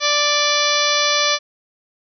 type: harmonic tone with a mistuned harmonic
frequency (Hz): 587.3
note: D5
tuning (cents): 0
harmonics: 1 / 2 / 3 / 4 / 5 / 6 / 7 / 8 / 9 / 10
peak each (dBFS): -23 / -22 / -25 / -23 / -28 / -22 / -24 / -25 / -27 / -25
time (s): 0-1.39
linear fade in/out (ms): 50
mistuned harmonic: 6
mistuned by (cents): -27
effects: none